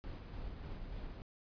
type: noise with tremolo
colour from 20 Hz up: brown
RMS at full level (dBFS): -44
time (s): 0.04-1.22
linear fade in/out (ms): 0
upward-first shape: square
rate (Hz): 3.4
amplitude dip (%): 25
effects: resampled to 11025 Hz